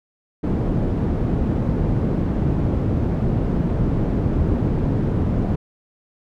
white low-pass noise, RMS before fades -20 dBFS, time 0.43-5.56 s, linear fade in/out 10 ms, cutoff 220 Hz, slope 12 dB/octave, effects none

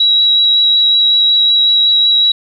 sine tone with vibrato, 3879 Hz, B7, 32 cents flat, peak -7 dBFS, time 0-2.32 s, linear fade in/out 5 ms, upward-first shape sine, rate 5.4 Hz, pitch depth 9 cents each way, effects 8-bit

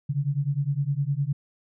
sine beating tone pair, 136.8 / 146.6 Hz, C#3 / D3, -23 / -3 cents, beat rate 9.8 Hz, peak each -26 dBFS, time 0.09-1.33 s, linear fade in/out 10 ms, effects none

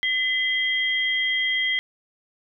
sine tone pair together, 2027 / 3218 Hz, B6 / G7, +45 / +45 cents, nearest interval minor sixth, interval 800 cents, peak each -22 / -25 dBFS, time 0.03-1.79 s, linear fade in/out 0 ms, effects none

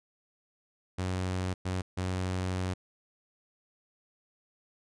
sawtooth tone bursts at uneven times, 92.3 Hz, F#2, 4 cents flat, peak -26 dBFS, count 3, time 0.98-1.54 / 1.65-1.82 / 1.97-2.74 s, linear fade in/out 10 ms, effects resampled to 22050 Hz

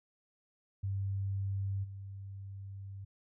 sine tone with level steps, 98 Hz, G2, in tune, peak -32 / -42 dBFS, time 0.83-3.05 s, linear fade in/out 10 ms, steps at 1.83 s, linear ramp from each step 20 ms, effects none

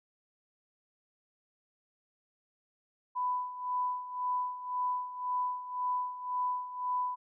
sine tone with tremolo, 996 Hz, B5, 14 cents sharp, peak -28 dBFS, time 3.15-7.16 s, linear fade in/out 20 ms, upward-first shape sine, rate 1.9 Hz, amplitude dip 75%, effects none

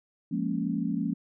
sine chord, Bb minor seventh, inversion second, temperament equal, 174.61 / 207.7 / 233.1 / 277.2 Hz, F3 / Ab3 / Bb3 / Db4, 0 / 0 / 0 / 0 cents, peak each -32 dBFS, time 0.31-1.14 s, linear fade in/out 10 ms, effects none

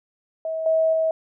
sine tone with level steps, 643 Hz, E5, 43 cents flat, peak -24 / -16 / -18 dBFS, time 0.45-1.11 s, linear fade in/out 2 ms, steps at 0.66 / 0.93 s, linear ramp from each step 2 ms, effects none

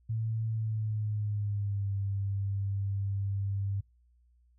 sine tone with pitch glide, 111.7 to 98.94 Hz, A2 to G2, +27 to +17 cents, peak -29 dBFS, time 0.09-3.81 s, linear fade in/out 10 ms, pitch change -210 cents, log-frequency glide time 0.48-1.92 s, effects noise-tail reverb RT60 0.2 s tail -26 dB re dry + added 60 Hz sine -62 dBFS peak until 4.58 s

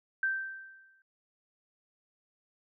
sine tone with exponential decay, 1561 Hz, G6, 8 cents flat, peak -25 dBFS, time 0.23-1.02 s, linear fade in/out 2 ms, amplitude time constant 170 ms, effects noise-tail reverb RT60 0.1 s tail -22 dB re dry

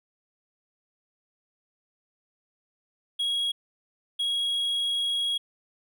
triangle tone pair in turn, 3309 / 3309 Hz, G#7 / G#7, -7 / -7 cents, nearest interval unison, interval 0 cents, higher neither, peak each -23 dBFS, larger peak neither, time 3.19-3.52 / 4.19-5.38 s, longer second, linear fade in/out 10 ms, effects none

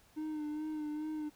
triangle tone with vibrato, 305 Hz, D#4, 34 cents flat, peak -34 dBFS, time 0.16-1.3 s, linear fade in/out 20 ms, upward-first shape sine, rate 2.4 Hz, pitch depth 34 cents each way, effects pink hiss -65 dBFS RMS until 1.35 s

